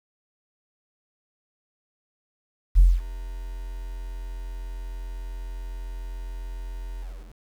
sine tone with ADSR envelope, 43.65 Hz, F1, in tune, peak -8 dBFS, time 2.75-7.37 s, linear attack 34 ms, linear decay 220 ms, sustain -23 dB, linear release 350 ms, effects tanh soft clip ceiling -7 dBFS + 8-bit

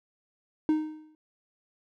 triangle tone with exponential decay, 309.6 Hz, D#4, 9 cents flat, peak -17 dBFS, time 0.69-1.15 s, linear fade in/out 1 ms, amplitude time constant 100 ms, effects none

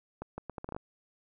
accelerating click train, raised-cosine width 1 ms, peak -24 dBFS, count 9, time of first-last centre 0.22-0.765 s, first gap 160 ms, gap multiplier 0.73, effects none

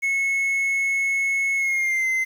triangle tone with pitch glide, 2190 to 2067 Hz, C#7 to C7, -22 to -22 cents, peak -18 dBFS, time 0.02-2.25 s, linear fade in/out 20 ms, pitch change -100 cents, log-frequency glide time 1.56-2.07 s, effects 8-bit

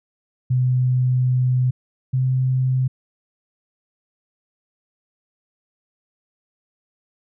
sine tone pair in turn, 126.8 / 129.39 Hz, B2 / C3, +46 / -19 cents, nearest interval unison, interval 35 cents, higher second, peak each -15 / -16 dBFS, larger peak first, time 0.5-1.71 / 2.13-2.88 s, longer first, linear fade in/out 10 ms, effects none

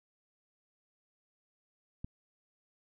click, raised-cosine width 5 ms, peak -27 dBFS, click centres 2.045 s, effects none

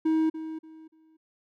triangle tone with echo, 317.8 Hz, D#4, 37 cents sharp, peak -19 dBFS, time 0.05-0.3 s, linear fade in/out 10 ms, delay 290 ms, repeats 3, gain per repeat -12 dB, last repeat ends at 1.17 s, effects none

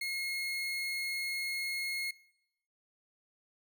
30% pulse tone, 2158 Hz, C#7, 47 cents flat, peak -31 dBFS, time 0.01-2.11 s, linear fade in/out 5 ms, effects noise-tail reverb RT60 0.8 s tail -22 dB re dry

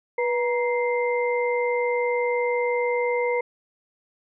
sine tone cluster, 487.2 / 943 / 2090 Hz, B4 / A#5 / C7, -24 / +20 / -2 cents, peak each -22 / -29 / -29 dBFS, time 0.18-3.41 s, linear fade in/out 5 ms, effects none

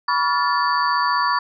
sine tone cluster, 979 / 1134 / 1405 / 1751 / 4577 Hz, B5 / C#6 / F6 / A6 / D8, -15 / +39 / +10 / -9 / -45 cents, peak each -21 / -20 / -27 / -26 / -28 dBFS, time 0.08-1.39 s, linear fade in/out 5 ms, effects none

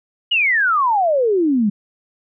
sine exponential sweep, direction down, 2965 to 195.8 Hz, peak -13 dBFS, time 0.31-1.7 s, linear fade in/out 10 ms, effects none

